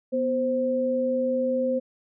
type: tone pair together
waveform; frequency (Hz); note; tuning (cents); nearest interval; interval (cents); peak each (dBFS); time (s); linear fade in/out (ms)
sine; 246.9 / 522.4; B3 / C5; 0 / -3; octave + minor second; 1297; -27 / -23; 0.12-1.8; 20
effects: none